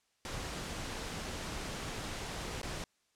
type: noise with dropouts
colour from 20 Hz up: pink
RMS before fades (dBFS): -40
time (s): 0.25-2.84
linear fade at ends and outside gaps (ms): 1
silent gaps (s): 2.616-2.63
effects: white hiss -75 dBFS RMS until 3.15 s + low-pass 8000 Hz 12 dB/octave